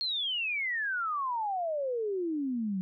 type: exponential sweep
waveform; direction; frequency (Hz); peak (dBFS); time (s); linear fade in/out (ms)
sine; down; 4302 to 181.9; -29; 0.01-2.81; 0
effects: none